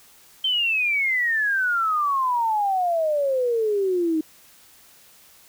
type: exponential sweep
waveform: sine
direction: down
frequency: 3136 to 308.7 Hz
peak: -19 dBFS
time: 0.44-4.21 s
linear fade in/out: 5 ms
effects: white hiss -52 dBFS RMS until 5.48 s